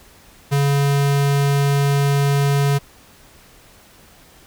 square tone, 141 Hz, C#3, 30 cents sharp, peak -15 dBFS, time 0.51-2.79 s, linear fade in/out 20 ms, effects pink hiss -48 dBFS RMS until 4.46 s

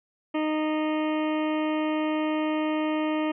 harmonic tone, 308.7 Hz, D#4, 14 cents flat, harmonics 1 / 2 / 3 / 4 / 6 / 7 / 8 / 9 / 10, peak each -25 / -31 / -35 / -37 / -41 / -42 / -43 / -44 / -45 dBFS, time 0.34-3.32 s, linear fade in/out 10 ms, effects none

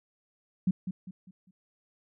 sine tone with echo, 185 Hz, F#3, in tune, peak -21 dBFS, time 0.67-0.71 s, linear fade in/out 5 ms, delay 200 ms, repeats 4, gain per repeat -9 dB, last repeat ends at 1.51 s, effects none

